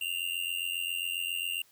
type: tone with amplitude modulation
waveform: square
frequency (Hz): 2794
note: F7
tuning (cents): 0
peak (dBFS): -28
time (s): 0.01-1.62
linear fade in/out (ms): 5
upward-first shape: sine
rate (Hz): 87.4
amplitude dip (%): 85
effects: white hiss -63 dBFS RMS until 1.71 s